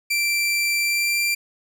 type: tone with pitch glide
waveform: sawtooth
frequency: 2349 to 2365 Hz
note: D7 to D7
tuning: 0 to +12 cents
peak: -16 dBFS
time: 0.1-1.35 s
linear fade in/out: 10 ms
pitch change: +12 cents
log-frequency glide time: 0.8-1.19 s
effects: none